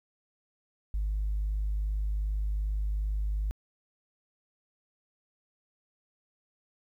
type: tone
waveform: sine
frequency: 51.3 Hz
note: G#1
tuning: 21 cents flat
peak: -26 dBFS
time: 0.94-3.51 s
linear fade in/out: 0 ms
effects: tanh soft clip ceiling -24 dBFS + 11-bit